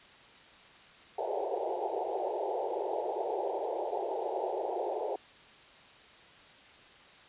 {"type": "band-pass noise", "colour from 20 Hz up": "pink", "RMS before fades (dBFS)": -34, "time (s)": [1.18, 5.16], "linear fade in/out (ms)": 5, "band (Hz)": [360, 890], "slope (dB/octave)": 96, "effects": ["white hiss -55 dBFS RMS until 7.28 s", "resampled to 8000 Hz"]}